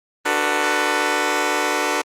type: chord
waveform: 10% pulse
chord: B minor seventh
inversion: first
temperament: just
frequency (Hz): 296.3 / 370.4 / 444.5 / 493.9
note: D4 / F#4 / A4 / B4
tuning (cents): +15 / +2 / +18 / 0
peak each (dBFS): -16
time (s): 0.25-2.02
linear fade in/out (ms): 10
effects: low-pass 10000 Hz 12 dB/octave + Opus 24 kbps